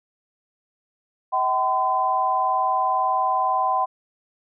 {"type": "tone cluster", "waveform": "sine", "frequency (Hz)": [640, 760, 1018], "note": ["D#5", "F#5", "C6"], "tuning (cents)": [49, 46, -48], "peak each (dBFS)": [-30, -22, -21], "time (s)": [1.32, 3.86], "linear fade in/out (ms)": 20, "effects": []}